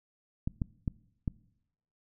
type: clicks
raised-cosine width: 5 ms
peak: -18 dBFS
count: 4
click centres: 0.475 / 0.618 / 0.878 / 1.278 s
effects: noise-tail reverb RT60 0.8 s tail -22 dB re dry